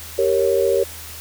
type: chord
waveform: sine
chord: G diminished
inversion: none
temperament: equal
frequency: 392 / 466.2 / 554.4 Hz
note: G4 / Bb4 / Db5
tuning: 0 / 0 / 0 cents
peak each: -19 dBFS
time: 0.18-0.84 s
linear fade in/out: 10 ms
effects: added 80 Hz sine -40 dBFS peak until 1.2 s + white hiss -36 dBFS RMS until 1.2 s